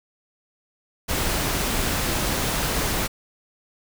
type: noise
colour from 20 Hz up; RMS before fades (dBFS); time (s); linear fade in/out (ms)
pink; -24; 1.08-3.08; 20
effects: none